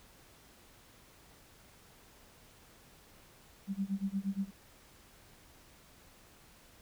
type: tone with tremolo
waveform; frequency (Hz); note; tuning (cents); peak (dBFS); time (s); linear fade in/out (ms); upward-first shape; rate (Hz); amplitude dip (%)
sine; 196; G3; 0; -29; 3.67-4.51; 50; sine; 8.5; 95
effects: pink hiss -60 dBFS RMS until 6.81 s